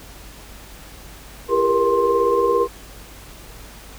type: tone cluster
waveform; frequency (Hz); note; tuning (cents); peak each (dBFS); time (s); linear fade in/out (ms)
sine; 340.9 / 401.8 / 458.9 / 476.5 / 1054; F4 / G4 / A#4 / A#4 / C6; -42 / +43 / -27 / +38 / +12; -27 / -20 / -27 / -18 / -21; 1.48-2.68; 50
effects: added 50 Hz sine -42 dBFS peak until 3.98 s + pink hiss -42 dBFS RMS until 3.98 s